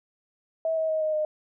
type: tone with pitch steps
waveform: sine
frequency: 647 / 638.5 / 630 / 621.7 / 613.5 Hz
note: E5 / D#5 / D#5 / D#5 / D#5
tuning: -32 / +45 / +21 / -2 / -25 cents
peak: -23 dBFS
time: 0.65-1.25 s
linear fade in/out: 2 ms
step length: 120 ms
effects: none